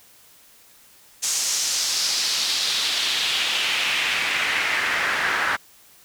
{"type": "noise with band-pass filter sweep", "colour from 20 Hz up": "pink", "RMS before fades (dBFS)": -23, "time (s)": [1.22, 5.57], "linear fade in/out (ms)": 20, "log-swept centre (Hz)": [6800, 1500], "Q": 2.2, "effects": ["white hiss -52 dBFS RMS until 6.04 s"]}